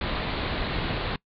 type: low-pass noise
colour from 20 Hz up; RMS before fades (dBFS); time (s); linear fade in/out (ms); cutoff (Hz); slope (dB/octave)
pink; -29; 0.01-1.16; 2; 4400; 96
effects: noise-tail reverb RT60 0.1 s tail -23 dB re dry